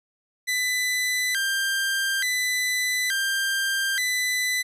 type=tone with vibrato; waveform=sawtooth; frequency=1781 Hz; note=A6; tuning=21 cents sharp; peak=-19 dBFS; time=0.47-4.63 s; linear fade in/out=20 ms; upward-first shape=square; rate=0.57 Hz; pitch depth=200 cents each way; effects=resampled to 32000 Hz